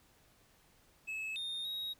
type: tone with pitch steps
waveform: triangle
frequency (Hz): 2592 / 3664 / 3791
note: E7 / A#7 / A#7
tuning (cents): -30 / -31 / +28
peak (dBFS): -36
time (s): 1.07-1.94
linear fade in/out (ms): 20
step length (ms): 290
effects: pink hiss -67 dBFS RMS until 1.99 s